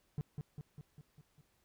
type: tone with echo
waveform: triangle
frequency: 147.5 Hz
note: D3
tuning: 8 cents sharp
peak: -32 dBFS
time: 0.18-0.21 s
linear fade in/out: 0 ms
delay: 200 ms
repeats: 6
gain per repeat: -4 dB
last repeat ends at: 1.41 s
effects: pink hiss -75 dBFS RMS until 1.64 s